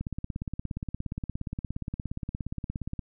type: click train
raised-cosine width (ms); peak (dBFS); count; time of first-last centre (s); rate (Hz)
5; -20; 52; 0.01-2.992; 17.1
effects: none